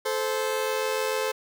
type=tone pair together; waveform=sawtooth; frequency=434.5 / 521.5 Hz; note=A4 / C5; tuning=-22 / -6 cents; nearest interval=minor third; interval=316 cents; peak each=-24 dBFS; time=0.05-1.32 s; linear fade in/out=10 ms; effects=none